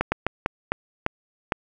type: slowing click train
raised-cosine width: 0.5 ms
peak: -6 dBFS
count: 7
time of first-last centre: 0.01-1.522 s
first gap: 110 ms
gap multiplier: 1.33
effects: none